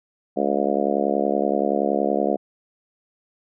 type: harmonic tone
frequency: 70.6 Hz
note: C#2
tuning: 32 cents sharp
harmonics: 3 / 4 / 5 / 6 / 7 / 8 / 9 / 10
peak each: -27 / -27 / -27 / -27 / -27 / -27 / -27 / -27 dBFS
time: 0.36-2.37 s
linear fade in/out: 20 ms
effects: none